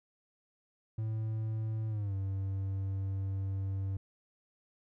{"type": "tone with pitch glide", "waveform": "triangle", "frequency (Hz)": [110, 96.87], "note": ["A2", "G2"], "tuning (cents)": [0, -20], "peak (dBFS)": -30, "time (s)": [0.98, 3.97], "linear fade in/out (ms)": 5, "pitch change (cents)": -220, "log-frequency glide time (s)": [1.89, 2.14], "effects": []}